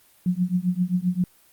sine tone with tremolo, 180.2 Hz, F#3, 45 cents flat, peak -16 dBFS, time 0.26-1.24 s, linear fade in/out 2 ms, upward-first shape triangle, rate 7.6 Hz, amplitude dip 100%, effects white hiss -57 dBFS RMS until 1.52 s + Opus 32 kbps

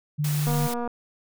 sine tone, 148.6 Hz, D3, 21 cents sharp, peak -22 dBFS, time 0.18-0.68 s, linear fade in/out 20 ms
white noise, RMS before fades -34 dBFS, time 0.24-0.74 s, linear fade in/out 5 ms
click train, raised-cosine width 1 ms, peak -18 dBFS, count 98, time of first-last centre 0.47-0.876 s, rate 239 Hz
effects none

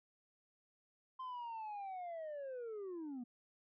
sine linear sweep, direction down, 1046.5 to 233.1 Hz, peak -40 dBFS, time 1.19-3.24 s, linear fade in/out 10 ms, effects tanh soft clip ceiling -42 dBFS

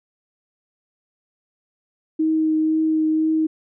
sine tone with vibrato, 314.8 Hz, D#4, 20 cents sharp, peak -16 dBFS, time 2.19-3.47 s, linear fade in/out 10 ms, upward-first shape triangle, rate 2 Hz, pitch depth 13 cents each way, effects none

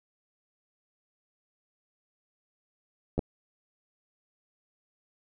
clicks, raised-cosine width 2 ms, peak -15 dBFS, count 2, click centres 3.18 / 3.192 s, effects none

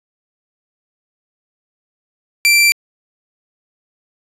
sawtooth tone, 2349 Hz, D7, in tune, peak -5 dBFS, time 2.45-2.72 s, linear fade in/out 0 ms, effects resampled to 32000 Hz

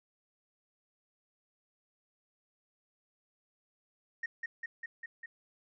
sine tone with echo, 1854 Hz, A#6, 10 cents flat, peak -32 dBFS, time 4.23-4.26 s, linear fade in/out 5 ms, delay 200 ms, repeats 5, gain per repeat -2 dB, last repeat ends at 5.26 s, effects tanh soft clip ceiling -30 dBFS

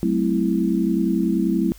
sine chord, F# half-diminished seventh, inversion none, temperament equal with one note detuned, 189.32 / 220 / 261.6 / 329.6 Hz, F#3 / A3 / C4 / E4, +40 / 0 / 0 / 0 cents, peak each -22 / -23 / -25 / -22 dBFS, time 0.03-1.72 s, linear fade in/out 0 ms, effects added 50 Hz sine -43 dBFS peak until 1.78 s + white hiss -50 dBFS RMS until 1.78 s

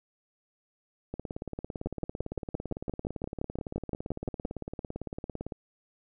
two click trains, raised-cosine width 2 ms, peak -22 / -18 dBFS, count 79 / 16, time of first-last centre 1.14-5.522 / 1.86-4.451 s, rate 17.8 / 5.79 Hz, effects none

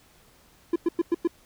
triangle tone bursts, 340 Hz, F4, 46 cents flat, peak -17 dBFS, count 5, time 0.73-1.275 s, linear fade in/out 5 ms, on 29 ms, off 100 ms, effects pink hiss -58 dBFS RMS until 1.45 s

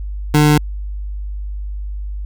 25% pulse tone, 149.8 Hz, D3, 35 cents sharp, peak -5 dBFS, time 0.34-0.58 s, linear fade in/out 5 ms, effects added 50 Hz sine -22 dBFS peak until 2.25 s

